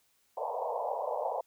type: band-pass noise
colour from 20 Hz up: pink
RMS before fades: -34 dBFS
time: 0.37-1.41 s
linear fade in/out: 5 ms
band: 470 to 1000 Hz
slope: 96 dB/octave
effects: white hiss -71 dBFS RMS until 1.46 s